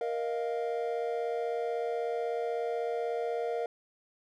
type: chord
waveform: triangle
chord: Bb suspended fourth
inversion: none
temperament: equal with one note detuned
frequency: 468.9 / 622.3 / 698.5 Hz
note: Bb4 / Eb5 / F5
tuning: +10 / 0 / 0 cents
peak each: -30 / -36 / -34 dBFS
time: 0.01-3.66 s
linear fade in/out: 2 ms
effects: none